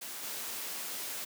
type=noise with level steps; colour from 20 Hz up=white; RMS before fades=-42 / -39 dBFS; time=0.01-1.25 s; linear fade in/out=10 ms; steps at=0.22 s; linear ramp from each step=20 ms; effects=high-pass 200 Hz 12 dB/octave